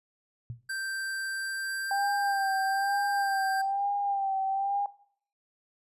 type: tone with exponential decay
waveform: sine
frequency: 118.8 Hz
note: A#2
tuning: 33 cents sharp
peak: -31 dBFS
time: 0.5-0.63 s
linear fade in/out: 0 ms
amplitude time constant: 27 ms
type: tone with pitch glide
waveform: square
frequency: 1568 to 1581.6 Hz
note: G6 to G6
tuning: 0 to +15 cents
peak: -32 dBFS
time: 0.69-3.62 s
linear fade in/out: 10 ms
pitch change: +15 cents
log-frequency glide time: 1.26-2.18 s
type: tone with vibrato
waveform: sine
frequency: 790 Hz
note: G5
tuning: 13 cents sharp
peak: -26 dBFS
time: 1.91-4.86 s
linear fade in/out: 2 ms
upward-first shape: sine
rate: 1.1 Hz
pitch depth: 43 cents each way
effects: noise-tail reverb RT60 0.6 s tail -19 dB re dry + resampled to 32000 Hz